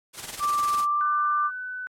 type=noise with tremolo; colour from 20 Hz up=white; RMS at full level=-33 dBFS; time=0.13-0.86 s; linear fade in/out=50 ms; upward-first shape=sine; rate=20 Hz; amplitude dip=65%
type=tone with pitch glide; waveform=sine; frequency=1174.7 to 1184.2 Hz; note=D6 to D6; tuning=0 to +14 cents; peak=-21 dBFS; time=0.39-1.51 s; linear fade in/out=50 ms; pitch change=+14 cents; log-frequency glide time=0.87-1.02 s
type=tone; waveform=sine; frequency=1500 Hz; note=F#6; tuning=23 cents sharp; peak=-31 dBFS; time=1.01-1.87 s; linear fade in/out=0 ms
effects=low-pass 11000 Hz 12 dB/octave + AAC 64 kbps